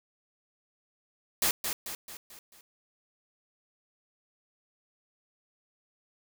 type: noise with echo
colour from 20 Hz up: white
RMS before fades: -26 dBFS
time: 1.42-1.51 s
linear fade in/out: 2 ms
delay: 220 ms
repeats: 5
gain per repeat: -6 dB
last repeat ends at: 2.61 s
effects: none